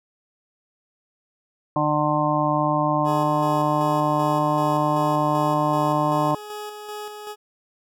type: harmonic tone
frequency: 150.3 Hz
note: D3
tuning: 40 cents sharp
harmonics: 1 / 2 / 4 / 5 / 6 / 7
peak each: -26 / -25 / -25 / -27 / -26 / -24 dBFS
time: 1.76-6.35 s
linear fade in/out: 2 ms
type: tone with tremolo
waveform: 20% pulse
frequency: 420 Hz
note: G#4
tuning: 19 cents sharp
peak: -26 dBFS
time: 3.04-7.36 s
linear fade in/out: 50 ms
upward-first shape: square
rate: 2.6 Hz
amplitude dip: 40%
effects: none